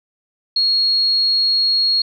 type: tone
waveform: sine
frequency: 4300 Hz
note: C8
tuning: 47 cents sharp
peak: -13 dBFS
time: 0.56-2.02 s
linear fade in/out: 5 ms
effects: none